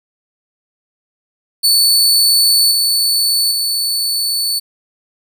sawtooth tone with level steps, 4471 Hz, C#8, 14 cents sharp, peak -6 / -9 / -12 dBFS, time 1.63-4.6 s, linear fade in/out 20 ms, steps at 2.71 / 3.51 s, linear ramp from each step 5 ms, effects none

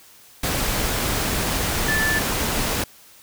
sine tone in noise, 1751 Hz, A6, 9 cents flat, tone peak -20 dBFS, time 1.88-2.19 s, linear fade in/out 5 ms, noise pink, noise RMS -23 dBFS, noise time 0.43-2.84 s, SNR 0 dB, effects white hiss -49 dBFS RMS until 3.22 s

